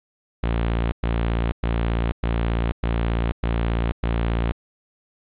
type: tone bursts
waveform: sawtooth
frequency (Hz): 57.3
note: A#1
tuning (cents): -29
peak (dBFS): -16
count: 7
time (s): 0.43-4.52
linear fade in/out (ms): 0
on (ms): 490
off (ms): 110
effects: resampled to 8000 Hz + 9-bit